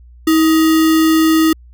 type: tone with sample-and-hold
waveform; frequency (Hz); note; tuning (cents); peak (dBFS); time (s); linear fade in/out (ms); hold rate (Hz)
sine; 320; D#4; +49; -8; 0.27-1.53; 5; 1575
effects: added 60 Hz sine -38 dBFS peak until 1.73 s